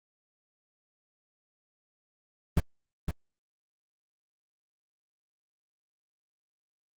brown noise with echo, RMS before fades -22 dBFS, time 2.57-2.6 s, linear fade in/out 2 ms, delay 510 ms, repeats 1, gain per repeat -7 dB, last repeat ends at 3.11 s, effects Opus 32 kbps

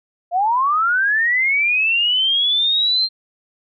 sine linear sweep, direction up, 674 to 4186 Hz, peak -14 dBFS, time 0.31-3.09 s, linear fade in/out 50 ms, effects none

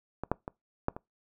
clicks, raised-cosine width 1 ms, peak -20 / -12 / -22 / -13 / -25 dBFS, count 5, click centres 0.236 / 0.316 / 0.479 / 0.884 / 0.965 s, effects noise-tail reverb RT60 0.2 s tail -24 dB re dry

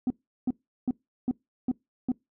sine tone bursts, 250.9 Hz, B3, 28 cents sharp, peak -20 dBFS, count 6, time 0.07-2.118 s, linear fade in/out 2 ms, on 33 ms, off 370 ms, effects noise-tail reverb RT60 0.2 s tail -24 dB re dry + tanh soft clip ceiling -21 dBFS

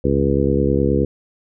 harmonic tone with a mistuned harmonic, 69.5 Hz, C#2, 5 cents sharp, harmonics 1 / 2 / 3 / 4 / 5 / 6 / 7, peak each -22 / -22 / -22 / -22 / -22 / -22 / -22 dBFS, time 0.04-1.05 s, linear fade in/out 5 ms, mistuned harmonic 1, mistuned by +66 cents, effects none

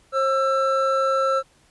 triangle tone pair together, 536 / 1335.9 Hz, C5 / E6, +42 / +23 cents, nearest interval octave + major third, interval 1581 cents, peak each -19 dBFS, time 0.12-1.43 s, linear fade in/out 50 ms, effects pink hiss -58 dBFS RMS until 1.7 s + resampled to 24000 Hz

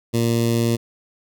15% pulse tone with notch filter, 116.54 Hz, A#2, in tune, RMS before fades -19 dBFS, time 0.13-0.77 s, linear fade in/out 20 ms, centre 1400 Hz, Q 0.61, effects none

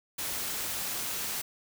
white noise, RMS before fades -34 dBFS, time 0.18-1.42 s, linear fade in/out 10 ms, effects none

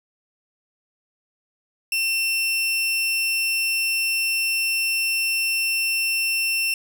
sawtooth tone, 2700 Hz, E7, 41 cents sharp, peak -17 dBFS, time 1.92-6.74 s, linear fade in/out 2 ms, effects none

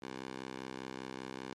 10% pulse tone with high-pass filter, 65.1 Hz, C2, 8 cents flat, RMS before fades -44 dBFS, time 0.02-1.54 s, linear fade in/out 5 ms, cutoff 270 Hz, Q 0.68, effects low-pass 6000 Hz 12 dB/octave + MP3 64 kbps

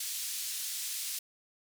white band-pass noise, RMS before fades -37 dBFS, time 0-1.19 s, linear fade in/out 5 ms, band 3300 to 12000 Hz, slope 12 dB/octave, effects none

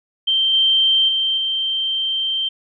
sine tone with level steps, 3136 Hz, G7, in tune, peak -14 / -12 / -16 / -18 dBFS, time 0.27-2.49 s, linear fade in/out 10 ms, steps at 0.53 / 1.08 / 1.37 s, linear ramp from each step 10 ms, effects none

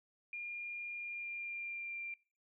sine tone with pitch glide, 2411 to 2375 Hz, D7 to D7, +45 to +19 cents, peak -40 dBFS, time 0.33-2.14 s, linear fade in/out 2 ms, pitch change -26 cents, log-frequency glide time 0.98-1.99 s, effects noise-tail reverb RT60 0.4 s tail -24 dB re dry

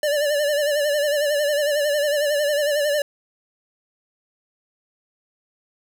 square tone with vibrato, 586 Hz, D5, 4 cents flat, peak -19 dBFS, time 0.03-3.02 s, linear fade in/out 2 ms, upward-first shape sine, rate 11 Hz, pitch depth 60 cents each way, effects none

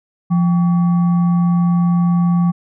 sine tone with frequency modulation, 173.8 Hz, F3, 8 cents flat, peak -11 dBFS, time 0.3-2.52 s, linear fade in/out 20 ms, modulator 960 Hz, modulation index 0.23, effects none

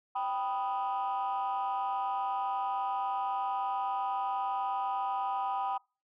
sine chord, G augmented, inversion none, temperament equal, 784 / 987.8 / 1244.5 Hz, G5 / B5 / D#6, 0 / 0 / 0 cents, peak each -31 / -33 / -37 dBFS, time 0.15-5.78 s, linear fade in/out 10 ms, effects noise-tail reverb RT60 0.3 s tail -25 dB re dry + tanh soft clip ceiling -25 dBFS

